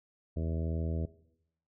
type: harmonic tone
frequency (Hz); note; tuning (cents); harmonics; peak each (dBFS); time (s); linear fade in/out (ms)
81.2; E2; -26; 1 / 2 / 3 / 4 / 5 / 6 / 7 / 8; -32 / -38 / -42 / -44 / -46 / -48 / -49 / -50; 0.36-1.06; 10
effects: noise-tail reverb RT60 0.8 s tail -18 dB re dry